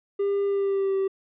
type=tone with pitch glide; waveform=triangle; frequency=400 to 387 Hz; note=G4 to G4; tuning=+35 to -22 cents; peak=-19 dBFS; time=0.19-1.08 s; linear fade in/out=10 ms; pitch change=-57 cents; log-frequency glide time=0.46-0.97 s; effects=tanh soft clip ceiling -15 dBFS + resampled to 8000 Hz